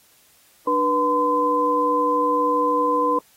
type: tone cluster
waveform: sine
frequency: 297.9 / 489.2 / 1023 Hz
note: D4 / B4 / C6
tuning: +25 / -16 / -39 cents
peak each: -25 / -22 / -19 dBFS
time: 0.67-3.19 s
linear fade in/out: 5 ms
effects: white hiss -56 dBFS RMS until 3.36 s + AAC 48 kbps